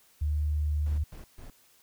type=tone; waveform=sine; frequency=74.9 Hz; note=D2; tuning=35 cents sharp; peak=-25 dBFS; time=0.21-1.04 s; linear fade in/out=10 ms
type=noise bursts; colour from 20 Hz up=brown; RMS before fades=-44 dBFS; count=3; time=0.86-1.5 s; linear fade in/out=2 ms; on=120 ms; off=140 ms
effects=white hiss -62 dBFS RMS until 1.82 s

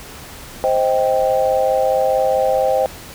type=chord; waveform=sine; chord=C minor; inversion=none; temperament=just; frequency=523.3 / 627.9 / 784.9 Hz; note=C5 / Eb5 / G5; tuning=0 / +16 / +2 cents; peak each=-16 / -19 / -19 dBFS; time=0.64-2.86 s; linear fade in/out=0 ms; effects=pink hiss -36 dBFS RMS until 3.14 s

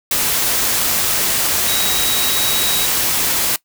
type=tone in noise; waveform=sine; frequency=3836 Hz; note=A#7; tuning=49 cents sharp; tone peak=-21 dBFS; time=1.68-2.86 s; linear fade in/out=2 ms; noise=white; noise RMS=-17 dBFS; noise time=0.11-3.56 s; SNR=-7 dB; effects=noise-tail reverb RT60 0.1 s tail -20 dB re dry

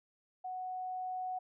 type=tone with level ramp; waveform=sine; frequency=740 Hz; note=F#5; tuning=in tune; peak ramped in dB=-38 to -35 dBFS; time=0.44-1.39 s; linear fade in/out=10 ms; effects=none

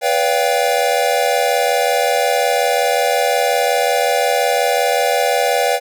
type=chord; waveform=square; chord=G dominant seventh; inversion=first; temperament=equal with one note detuned; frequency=493.9 / 572.9 / 698.5 / 784 Hz; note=B4 / D5 / F5 / G5; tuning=0 / -43 / 0 / 0 cents; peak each=-20 dBFS; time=0.01-5.8 s; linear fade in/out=50 ms; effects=none

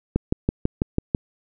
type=click train; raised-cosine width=3 ms; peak=-6 dBFS; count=7; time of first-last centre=0.16-1.148 s; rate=6.07 Hz; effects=none

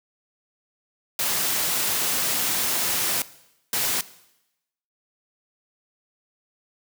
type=noise bursts at uneven times; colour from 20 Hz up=white; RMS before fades=-24 dBFS; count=2; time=1.19-3.22 / 3.73-4.01 s; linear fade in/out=2 ms; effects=noise-tail reverb RT60 0.9 s tail -18 dB re dry + high-pass 100 Hz 12 dB/octave

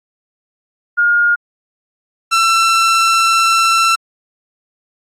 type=tone pair in turn; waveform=sine / sawtooth; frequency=1422 / 1342.2 Hz; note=F6 / E6; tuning=+31 / +31 cents; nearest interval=minor second; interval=100 cents; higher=first; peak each=-9 / -6 dBFS; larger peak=second; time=0.97-1.36 / 2.31-3.96 s; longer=second; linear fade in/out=20 ms; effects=low-pass 9000 Hz 12 dB/octave + AAC 48 kbps

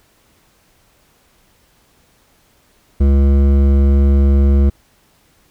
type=tone with hard clipping; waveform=triangle; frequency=69.3 Hz; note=C#2; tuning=in tune; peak=-10 dBFS; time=3-4.7 s; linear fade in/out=10 ms; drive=16 dB; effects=pink hiss -55 dBFS RMS until 5.5 s

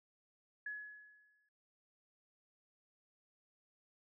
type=tone with exponential decay; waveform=sine; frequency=1693 Hz; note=G#6; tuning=33 cents sharp; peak=-38 dBFS; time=0.66-1.49 s; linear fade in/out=5 ms; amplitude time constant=180 ms; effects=noise-tail reverb RT60 0.1 s tail -21 dB re dry

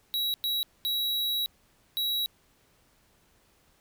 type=tone bursts at uneven times; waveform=square; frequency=3877 Hz; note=B7; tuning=33 cents flat; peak=-27 dBFS; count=4; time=0.14-0.34 / 0.44-0.63 / 0.85-1.46 / 1.97-2.26 s; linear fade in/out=0 ms; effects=pink hiss -65 dBFS RMS until 3.8 s

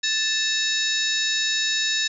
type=harmonic tone with a mistuned harmonic; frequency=880 Hz; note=A5; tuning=in tune; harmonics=2 / 3 / 4 / 5 / 6 / 7 / 8; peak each=-27 / -31 / -24 / -35 / -28 / -35 / -31 dBFS; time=0.03-2.08 s; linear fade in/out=10 ms; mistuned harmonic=4; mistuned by=+130 cents; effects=none

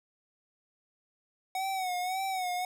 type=tone with vibrato; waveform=square; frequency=745 Hz; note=F#5; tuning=12 cents sharp; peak=-31 dBFS; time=1.55-2.65 s; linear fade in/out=2 ms; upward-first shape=sine; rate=1.8 Hz; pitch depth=68 cents each way; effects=none

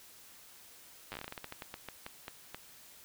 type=slowing click train; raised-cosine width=0.3 ms; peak=-25 dBFS; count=19; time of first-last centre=1.12-2.546 s; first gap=9 ms; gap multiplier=1.22; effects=white hiss -56 dBFS RMS until 3.04 s

